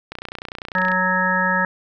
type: click train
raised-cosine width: 0.3 ms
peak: -15 dBFS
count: 25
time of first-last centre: 0.12-0.917 s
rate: 30.1 Hz
type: harmonic tone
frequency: 185 Hz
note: F#3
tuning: in tune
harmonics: 1 / 3 / 5 / 7 / 9 / 10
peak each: -25 / -27 / -23 / -25 / -20 / -26 dBFS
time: 0.75-1.65 s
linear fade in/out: 2 ms
effects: none